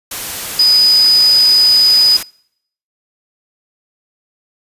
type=tone in noise; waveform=sine; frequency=4978 Hz; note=D#8; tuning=in tune; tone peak=-6 dBFS; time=0.59-2.17 s; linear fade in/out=5 ms; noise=white; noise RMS=-23 dBFS; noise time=0.11-2.23 s; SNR=+14 dB; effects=noise-tail reverb RT60 0.7 s tail -25 dB re dry + resampled to 32000 Hz